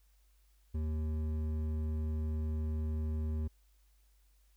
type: tone with hard clipping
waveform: triangle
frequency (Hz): 77.78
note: D#2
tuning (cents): 0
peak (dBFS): -34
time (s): 0.74-3.48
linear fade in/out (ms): 10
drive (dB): 13
effects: added 50 Hz sine -64 dBFS peak until 4.56 s + white hiss -75 dBFS RMS until 4.56 s